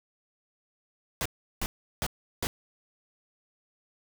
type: noise bursts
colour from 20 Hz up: pink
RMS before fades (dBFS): -30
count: 4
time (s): 1.21-2.47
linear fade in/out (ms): 0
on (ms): 45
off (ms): 360
effects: none